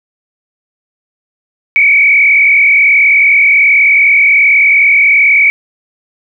sine tone with frequency modulation, 2266 Hz, C#7, 37 cents sharp, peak -4 dBFS, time 1.76-5.5 s, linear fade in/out 0 ms, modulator 41.3 Hz, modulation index 1.7, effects none

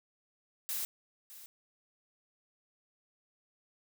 blue noise with echo, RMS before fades -36 dBFS, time 0.69-0.85 s, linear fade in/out 0 ms, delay 610 ms, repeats 1, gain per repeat -15 dB, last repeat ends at 1.46 s, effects none

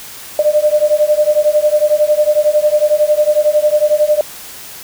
sine beating tone pair, 596 / 607 Hz, D5 / D#5, +25 / -43 cents, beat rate 11 Hz, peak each -12 dBFS, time 0.39-4.21 s, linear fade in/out 2 ms, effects white hiss -32 dBFS RMS until 4.83 s

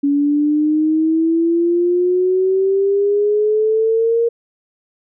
sine exponential sweep, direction up, 281.9 to 469 Hz, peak -12 dBFS, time 0.03-4.29 s, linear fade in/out 10 ms, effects none

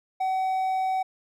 triangle tone with hard clipping, 756 Hz, F#5, 37 cents sharp, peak -24 dBFS, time 0.2-1.03 s, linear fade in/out 10 ms, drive 6 dB, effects none

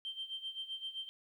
sine tone with tremolo, 3136 Hz, G7, in tune, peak -36 dBFS, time 0.05-1.09 s, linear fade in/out 0 ms, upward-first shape sine, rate 7.7 Hz, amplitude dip 80%, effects tanh soft clip ceiling -33 dBFS + 12-bit

